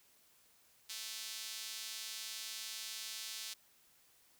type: tone with high-pass filter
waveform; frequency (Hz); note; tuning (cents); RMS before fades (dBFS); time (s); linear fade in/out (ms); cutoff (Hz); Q
sawtooth; 220; A3; 0; -45; 0.89-3.54; 10; 4000; 1.2
effects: white hiss -68 dBFS RMS until 4.39 s